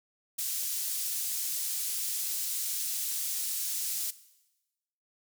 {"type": "high-pass noise", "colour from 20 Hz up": "pink", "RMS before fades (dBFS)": -33, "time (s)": [0.38, 4.11], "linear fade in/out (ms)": 10, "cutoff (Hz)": 6900, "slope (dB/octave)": 12, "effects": ["noise-tail reverb RT60 1.0 s tail -17 dB re dry"]}